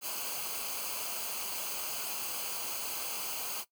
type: noise with comb filter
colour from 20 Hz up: white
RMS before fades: -37 dBFS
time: 0.01-3.65 s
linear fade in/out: 50 ms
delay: 0.54 ms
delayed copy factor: -0.7
effects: noise-tail reverb RT60 0.1 s tail -17 dB re dry